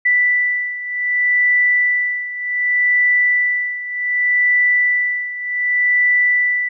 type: beating tone pair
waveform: sine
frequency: 1975.5 / 1976.16 Hz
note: B6 / B6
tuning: 0 / +1 cents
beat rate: 0.66 Hz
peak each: -15 / -19 dBFS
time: 0.05-6.69 s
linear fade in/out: 10 ms
effects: none